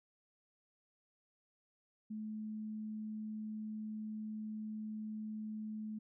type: tone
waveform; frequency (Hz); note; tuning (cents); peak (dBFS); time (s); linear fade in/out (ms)
sine; 215.5; A3; -36; -40; 2.1-5.99; 10
effects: none